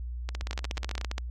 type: two click trains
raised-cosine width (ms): 0.2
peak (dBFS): -18 / -15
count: 13 / 11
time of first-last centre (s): 0.29-1.013 / 0.51-1.181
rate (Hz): 16.6 / 14.9
effects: added 60 Hz sine -33 dBFS peak until 1.3 s + AAC 64 kbps